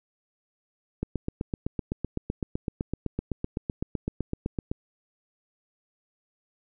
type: click train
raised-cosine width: 3 ms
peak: -15 dBFS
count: 30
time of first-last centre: 1.03-4.715 s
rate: 7.87 Hz
effects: none